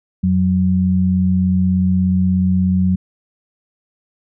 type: tone pair together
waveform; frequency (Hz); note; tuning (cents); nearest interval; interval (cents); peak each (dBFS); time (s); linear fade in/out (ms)
sine; 88.25 / 185; F2 / F#3; +19 / 0; octave + minor second; 1281; -18 / -13; 0.23-2.96; 10
effects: none